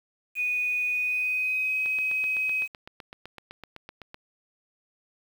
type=tone with pitch glide; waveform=sine; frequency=2478 to 2532 Hz; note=D#7 to D#7; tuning=-8 to +30 cents; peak=-24 dBFS; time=0.35-2.68 s; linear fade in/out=50 ms; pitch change=+38 cents; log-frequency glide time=0.92-1.77 s
type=click train; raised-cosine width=0.3 ms; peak=-25 dBFS; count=19; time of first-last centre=1.86-4.144 s; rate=7.88 Hz
effects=8-bit